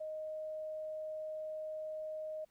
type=tone; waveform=sine; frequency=622.3 Hz; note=D#5; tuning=in tune; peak=-39 dBFS; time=0-2.45 s; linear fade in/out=10 ms; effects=pink hiss -75 dBFS RMS until 2.5 s